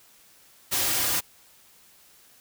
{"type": "noise with comb filter", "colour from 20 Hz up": "white", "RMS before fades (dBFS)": -25, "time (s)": [0.71, 1.21], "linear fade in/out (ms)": 20, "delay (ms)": 4.6, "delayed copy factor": -0.6, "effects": ["white hiss -56 dBFS RMS until 2.4 s"]}